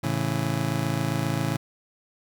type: chord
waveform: 30% pulse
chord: A major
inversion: none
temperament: just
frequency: 110 / 137.5 / 165 Hz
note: A2 / C#3 / E3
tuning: 0 / -14 / +2 cents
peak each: -27 / -25 / -27 dBFS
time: 0.03-1.57 s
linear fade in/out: 10 ms
effects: none